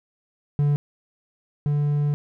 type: tone pair in turn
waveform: triangle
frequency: 145.2 / 146.21 Hz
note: D3 / D3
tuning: -19 / -7 cents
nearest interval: unison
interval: 12 cents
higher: second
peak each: -15 / -17 dBFS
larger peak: first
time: 0.59-0.76 / 1.66-2.14 s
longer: second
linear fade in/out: 0 ms
effects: none